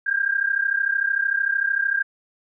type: tone pair together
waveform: sine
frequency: 1585 / 1618.3 Hz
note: G6 / G#6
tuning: +19 / -45 cents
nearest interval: unison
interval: 36 cents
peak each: -22 dBFS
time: 0.06-2.03 s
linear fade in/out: 10 ms
effects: none